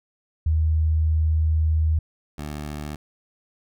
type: tone pair in turn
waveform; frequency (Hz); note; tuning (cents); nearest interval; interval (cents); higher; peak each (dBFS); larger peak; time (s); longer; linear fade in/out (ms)
sine / 15% pulse; 78.8 / 74.43; D#2 / D2; +23 / +24; minor second; 99; first; -17 / -24; first; 0.46-1.99 / 2.38-2.96; first; 5
effects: none